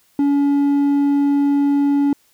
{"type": "tone with hard clipping", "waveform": "sine", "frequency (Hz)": 283.5, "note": "C#4", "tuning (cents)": 39, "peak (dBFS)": -14, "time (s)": [0.19, 2.13], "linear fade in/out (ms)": 2, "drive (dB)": 3, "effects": ["white hiss -58 dBFS RMS until 2.33 s"]}